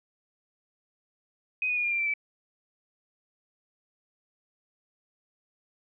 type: tone with pitch steps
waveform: sine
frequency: 2509 / 2474 / 2440 / 2407 / 2374 / 2341 / 2309 Hz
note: D#7 / D#7 / D#7 / D7 / D7 / D7 / D7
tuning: +14 / -10 / -34 / +42 / +18 / -6 / -30 cents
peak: -25 dBFS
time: 1.62-2.138 s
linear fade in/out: 2 ms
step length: 74 ms
effects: none

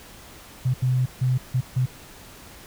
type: tone bursts at uneven times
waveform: sine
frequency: 127.5 Hz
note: C3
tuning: 44 cents flat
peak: -18 dBFS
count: 5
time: 0.65-0.74 / 0.82-1.06 / 1.21-1.38 / 1.54-1.61 / 1.76-1.86 s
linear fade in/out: 10 ms
effects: pink hiss -45 dBFS RMS until 2.66 s

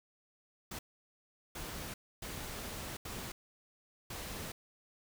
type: noise bursts at uneven times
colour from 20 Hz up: pink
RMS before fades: -43 dBFS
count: 5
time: 0.71-0.79 / 1.55-1.94 / 2.22-2.97 / 3.05-3.32 / 4.1-4.52 s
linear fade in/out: 5 ms
effects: none

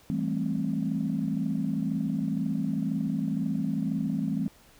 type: chord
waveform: sine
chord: A minor seventh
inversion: second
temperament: just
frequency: 165 / 198 / 220 / 264 Hz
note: E3 / G3 / A3 / C4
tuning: +2 / +18 / 0 / +16 cents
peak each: -31 dBFS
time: 0.1-4.48 s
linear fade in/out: 0 ms
effects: tanh soft clip ceiling -17 dBFS + pink hiss -57 dBFS RMS until 4.79 s

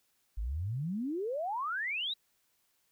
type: exponential sweep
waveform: sine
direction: up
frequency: 48.19 to 3951 Hz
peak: -32 dBFS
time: 0.37-2.14 s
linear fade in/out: 10 ms
effects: white hiss -74 dBFS RMS until 2.91 s

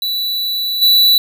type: tone with level steps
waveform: square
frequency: 3954 Hz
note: B7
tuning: 1 cent sharp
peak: -17 / -8 dBFS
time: 0.02-1.18 s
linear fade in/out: 2 ms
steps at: 0.81 s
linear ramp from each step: 20 ms
effects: none

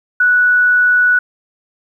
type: tone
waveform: sine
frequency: 1475 Hz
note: F#6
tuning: 6 cents flat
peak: -8 dBFS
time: 0.2-1.19 s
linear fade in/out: 5 ms
effects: 8-bit

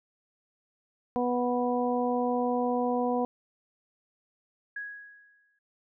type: harmonic tone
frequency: 245.8 Hz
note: B3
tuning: 8 cents flat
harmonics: 1 / 2 / 3 / 4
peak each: -29 / -29 / -31 / -35 dBFS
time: 1.16-3.25 s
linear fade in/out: 0 ms
type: tone with exponential decay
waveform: sine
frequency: 1661.2 Hz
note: G#6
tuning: in tune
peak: -32 dBFS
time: 4.76-5.59 s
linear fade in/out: 5 ms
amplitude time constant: 180 ms
effects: none

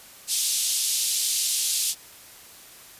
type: band-pass noise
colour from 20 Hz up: white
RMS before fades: -25 dBFS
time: 0.27-1.95 s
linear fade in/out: 50 ms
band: 3300 to 11000 Hz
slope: 24 dB/octave
effects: white hiss -47 dBFS RMS until 2.99 s + resampled to 32000 Hz

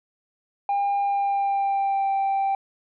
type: tone with pitch glide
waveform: sine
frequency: 803 to 783.8 Hz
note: G5 to G5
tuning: +41 to 0 cents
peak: -18 dBFS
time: 0.69-2.55 s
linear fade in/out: 2 ms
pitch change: -41 cents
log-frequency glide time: 0.99-2.1 s
effects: tanh soft clip ceiling -19 dBFS

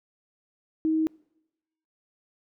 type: tone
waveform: sine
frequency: 316.8 Hz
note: D#4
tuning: 31 cents sharp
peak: -21 dBFS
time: 0.85-1.07 s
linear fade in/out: 0 ms
effects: noise-tail reverb RT60 0.9 s tail -25 dB re dry

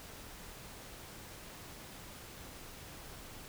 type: silence
effects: pink hiss -50 dBFS RMS until 3.48 s

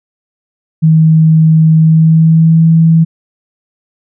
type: tone with pitch glide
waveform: sine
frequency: 159.2 to 163.11 Hz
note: D#3 to E3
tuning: +40 to -18 cents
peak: -3 dBFS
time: 0.82-3.05 s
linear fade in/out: 20 ms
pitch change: +42 cents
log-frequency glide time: 1.76-2.65 s
effects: none

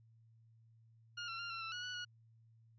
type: tone with pitch steps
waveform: 20% pulse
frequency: 1422 / 1356 / 1394 / 1356 / 1332 / 1455 / 1476 / 1452 Hz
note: F6 / E6 / F6 / E6 / E6 / F#6 / F#6 / F#6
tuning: +31 / +49 / -4 / +49 / +18 / -29 / -5 / -33 cents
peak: -37 dBFS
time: 1.17-2.05 s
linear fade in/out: 10 ms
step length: 110 ms
effects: added 113 Hz sine -63 dBFS peak until 2.78 s + resampled to 16000 Hz

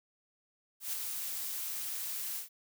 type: noise with ADSR envelope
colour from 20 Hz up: blue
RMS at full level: -34 dBFS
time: 0.8-2.49 s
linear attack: 130 ms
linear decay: 8 ms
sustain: -4 dB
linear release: 120 ms
effects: none

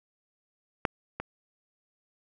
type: clicks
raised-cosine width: 0.5 ms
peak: -9 / -18 dBFS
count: 2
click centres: 0.852 / 1.2 s
effects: none

